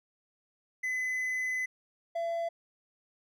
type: tone pair in turn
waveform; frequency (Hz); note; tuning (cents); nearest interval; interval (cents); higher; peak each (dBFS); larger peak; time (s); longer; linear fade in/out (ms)
triangle; 2019 / 673.8; B6 / E5; +38 / +38; octave + perfect fifth; 1900; first; -28; neither; 0.83-1.66 / 2.15-2.49; first; 10
effects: none